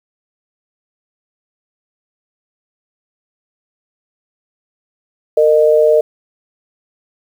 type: tone pair together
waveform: sine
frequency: 458.5 / 612 Hz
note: A#4 / D#5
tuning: -29 / -29 cents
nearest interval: perfect fourth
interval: 500 cents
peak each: -10 dBFS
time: 5.37-6.01 s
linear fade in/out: 5 ms
effects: 7-bit